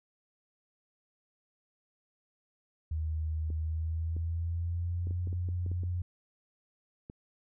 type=tone with pitch glide; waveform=sine; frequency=78.7 to 88.85 Hz; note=D#2 to F2; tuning=+20 to +30 cents; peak=-30 dBFS; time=2.91-6.02 s; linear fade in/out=5 ms; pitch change=+210 cents; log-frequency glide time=3.55-5.21 s
type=clicks; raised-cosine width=3 ms; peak=-31 dBFS; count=11; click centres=3.503 / 4.166 / 5.071 / 5.109 / 5.273 / 5.329 / 5.488 / 5.663 / 5.716 / 5.835 / 7.099 s
effects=none